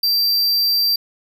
square tone, 4699 Hz, D8, in tune, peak -15 dBFS, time 0.03-0.96 s, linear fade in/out 5 ms, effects none

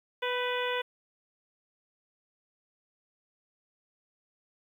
harmonic tone with a mistuned harmonic, 493.9 Hz, B4, in tune, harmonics 1 / 2 / 3 / 4 / 5 / 6 / 7, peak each -32 / -35 / -37 / -38 / -39 / -40 / -40 dBFS, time 0.22-0.82 s, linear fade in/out 10 ms, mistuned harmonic 3, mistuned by +32 cents, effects 10-bit

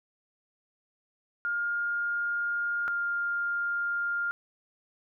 sine tone pair in turn, 1413 / 1403.2 Hz, F6 / F6, +20 / +8 cents, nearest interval unison, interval 12 cents, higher first, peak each -27 dBFS, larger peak neither, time 1.45-2.88 / 2.88-4.31 s, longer neither, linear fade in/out 0 ms, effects none

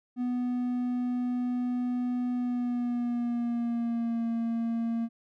triangle tone with pitch glide, 246.9 to 230.4 Hz, B3 to A#3, 0 to -20 cents, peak -25 dBFS, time 0.16-5.09 s, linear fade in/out 50 ms, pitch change -120 cents, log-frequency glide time 2.33-4.27 s, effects none

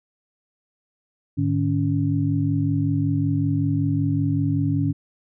sine tone cluster, 104.8 / 150.1 / 280.4 Hz, G#2 / D3 / C#4, +16 / +38 / +20 cents, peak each -23 dBFS, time 1.37-4.93 s, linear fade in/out 20 ms, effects none

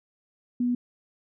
sine tone, 244.5 Hz, B3, 17 cents flat, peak -22 dBFS, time 0.6-0.75 s, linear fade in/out 5 ms, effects none

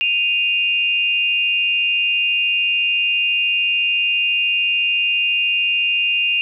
sine tone pair together, 2493 / 2794 Hz, D#7 / F7, +3 / 0 cents, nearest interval major second, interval 197 cents, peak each -19 / -17 dBFS, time 0.01-6.41 s, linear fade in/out 0 ms, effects none

